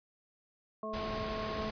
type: harmonic tone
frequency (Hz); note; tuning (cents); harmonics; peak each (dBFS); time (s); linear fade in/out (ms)
216.7; A3; -26; 1 / 2 / 3 / 5; -43 / -43 / -40 / -41; 0.83-1.7; 2
type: noise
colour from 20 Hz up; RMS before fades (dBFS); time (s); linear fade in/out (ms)
pink; -40; 0.93-1.71; 10
effects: resampled to 11025 Hz